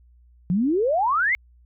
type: exponential sweep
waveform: sine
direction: up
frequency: 167.5 to 2217 Hz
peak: -18 dBFS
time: 0.5-1.35 s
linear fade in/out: 0 ms
effects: added 60 Hz sine -51 dBFS peak until 1.65 s